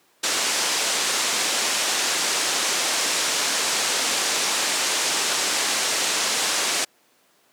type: low-pass noise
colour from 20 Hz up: white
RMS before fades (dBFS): -23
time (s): 0.23-6.85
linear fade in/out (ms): 10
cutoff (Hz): 8100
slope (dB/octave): 24
effects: pink hiss -60 dBFS RMS until 7.52 s + high-pass 300 Hz 12 dB/octave